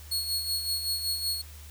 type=tone with tremolo; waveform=sawtooth; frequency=4337 Hz; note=C#8; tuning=39 cents flat; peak=-23 dBFS; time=0.11-1.42 s; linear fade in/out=10 ms; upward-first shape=sine; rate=5.3 Hz; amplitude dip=55%; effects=added 75 Hz sine -44 dBFS peak until 1.7 s + white hiss -51 dBFS RMS until 1.7 s